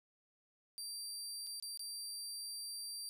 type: tone with dropouts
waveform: 25% pulse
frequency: 4699 Hz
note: D8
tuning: in tune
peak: -38 dBFS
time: 0.78-3.09 s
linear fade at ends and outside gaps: 0 ms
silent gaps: 1.466-1.47 / 1.599-1.625 / 1.774-1.794 s
effects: none